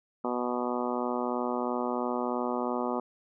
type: harmonic tone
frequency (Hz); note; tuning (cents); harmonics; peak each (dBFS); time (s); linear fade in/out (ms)
123; B2; -7; 2 / 3 / 4 / 5 / 6 / 7 / 8 / 9 / 10; -33 / -35 / -36 / -37 / -38 / -38 / -39 / -40 / -40; 0.24-3; 5
effects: none